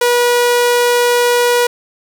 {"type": "tone", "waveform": "sawtooth", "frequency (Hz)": 484.1, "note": "B4", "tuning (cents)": -35, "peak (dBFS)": -6, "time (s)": [0.01, 1.67], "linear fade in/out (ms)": 5, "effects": []}